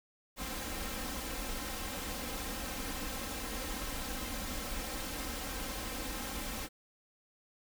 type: noise with comb filter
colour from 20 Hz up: pink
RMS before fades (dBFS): -39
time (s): 0.36-6.69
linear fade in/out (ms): 50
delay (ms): 3.8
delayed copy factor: +0.75
effects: none